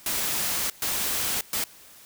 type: noise bursts at uneven times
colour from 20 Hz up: white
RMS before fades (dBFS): -27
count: 3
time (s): 0.06-0.7 / 0.82-1.41 / 1.53-1.64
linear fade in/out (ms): 2
effects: white hiss -50 dBFS RMS until 2.05 s